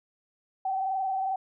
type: tone with frequency modulation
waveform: sine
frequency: 767 Hz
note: G5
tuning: 38 cents flat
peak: -26 dBFS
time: 0.65-1.36 s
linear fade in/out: 5 ms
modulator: 22.3 Hz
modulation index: 0.81
effects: none